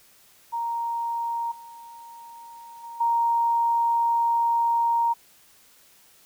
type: tone with level steps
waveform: sine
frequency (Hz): 932.3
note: A#5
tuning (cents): 0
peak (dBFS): -25 / -41 / -36 / -19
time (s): 0.52-5.14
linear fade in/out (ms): 20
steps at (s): 1.51 / 2.83 / 3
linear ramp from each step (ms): 10
effects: white hiss -56 dBFS RMS until 6.25 s